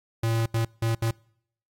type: tone bursts at uneven times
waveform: square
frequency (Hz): 113.9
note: A#2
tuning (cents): -40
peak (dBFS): -23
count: 4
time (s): 0.23-0.46 / 0.54-0.65 / 0.82-0.95 / 1.02-1.11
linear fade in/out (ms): 5
effects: noise-tail reverb RT60 0.7 s tail -26 dB re dry + AAC 48 kbps